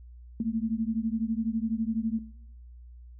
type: beating tone pair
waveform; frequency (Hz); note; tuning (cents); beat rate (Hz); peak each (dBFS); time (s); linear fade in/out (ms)
sine; 218.9 / 230.9; A3 / A#3; -9 / -16; 12; -30 / -29; 0.4-2.19; 2
effects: noise-tail reverb RT60 0.7 s tail -17 dB re dry + added 60 Hz sine -45 dBFS peak until 3.19 s